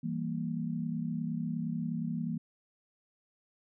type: chord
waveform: sine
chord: E diminished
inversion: none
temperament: equal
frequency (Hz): 164.81 / 196 / 233.1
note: E3 / G3 / Bb3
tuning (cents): 0 / 0 / 0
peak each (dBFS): -35 / -39 / -35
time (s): 0.03-2.38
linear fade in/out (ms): 10
effects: none